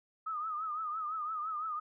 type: tone with vibrato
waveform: sine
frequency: 1254 Hz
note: D#6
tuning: 13 cents sharp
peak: -34 dBFS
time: 0.26-1.8 s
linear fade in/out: 10 ms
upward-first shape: triangle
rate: 5.9 Hz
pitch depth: 100 cents each way
effects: none